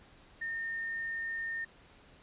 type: tone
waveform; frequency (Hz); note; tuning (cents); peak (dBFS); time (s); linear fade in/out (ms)
sine; 1823; A#6; -39; -34; 0.41-1.65; 10
effects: pink hiss -59 dBFS RMS until 2.22 s + resampled to 8000 Hz